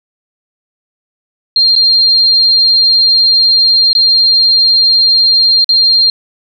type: tone with dropouts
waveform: sine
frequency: 4196 Hz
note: C8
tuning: 4 cents sharp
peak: -5 dBFS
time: 1.56-6.1 s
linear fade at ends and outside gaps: 2 ms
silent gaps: 1.754-1.761 / 3.931-3.951 / 5.644-5.691 s
effects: none